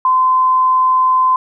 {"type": "tone", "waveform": "sine", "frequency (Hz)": 1029, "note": "C6", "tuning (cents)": -29, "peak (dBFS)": -9, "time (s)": [0.05, 1.36], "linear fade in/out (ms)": 2, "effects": []}